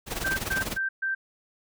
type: noise with tremolo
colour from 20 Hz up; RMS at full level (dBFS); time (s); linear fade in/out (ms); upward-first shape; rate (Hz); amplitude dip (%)
pink; -29; 0.06-0.78; 50; sine; 20; 75
type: tone bursts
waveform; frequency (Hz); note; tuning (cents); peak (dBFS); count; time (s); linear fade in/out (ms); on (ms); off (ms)
sine; 1565; G6; -3; -25; 4; 0.24-1.15; 10; 130; 130
effects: none